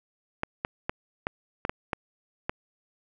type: clicks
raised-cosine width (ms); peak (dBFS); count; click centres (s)
0.5; -12; 8; 0.434 / 0.649 / 0.895 / 1.269 / 1.651 / 1.695 / 1.932 / 2.495
effects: none